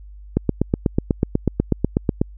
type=click train; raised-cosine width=3 ms; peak=-3 dBFS; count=16; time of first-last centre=0.37-2.215 s; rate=8.13 Hz; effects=added 50 Hz sine -37 dBFS peak until 2.37 s